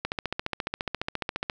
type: click train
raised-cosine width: 0.3 ms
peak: -12 dBFS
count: 22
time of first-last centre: 0.05-1.498 s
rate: 14.5 Hz
effects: none